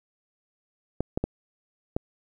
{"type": "clicks", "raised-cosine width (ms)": 2, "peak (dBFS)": -12, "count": 4, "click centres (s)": [1.006, 1.175, 1.24, 1.965], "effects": ["9-bit"]}